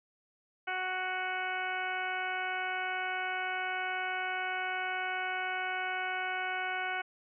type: harmonic tone with a mistuned harmonic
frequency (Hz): 370.5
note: F#4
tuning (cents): +2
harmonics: 1 / 2 / 3 / 4 / 5 / 6 / 7 / 8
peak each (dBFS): -46 / -37 / -44 / -36 / -47 / -39 / -46 / -46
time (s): 0.67-7.02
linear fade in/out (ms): 10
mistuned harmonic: 7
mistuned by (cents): -20
effects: none